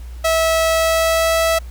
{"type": "tone with pitch glide", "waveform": "sawtooth", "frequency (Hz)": [650, 655.3], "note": ["E5", "E5"], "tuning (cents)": [-24, -10], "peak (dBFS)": -10, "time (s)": [0.24, 1.59], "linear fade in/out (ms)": 10, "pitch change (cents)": 14, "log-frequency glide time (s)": [0.69, 1.38], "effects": ["added 60 Hz sine -29 dBFS peak until 1.7 s", "pink hiss -48 dBFS RMS until 1.7 s"]}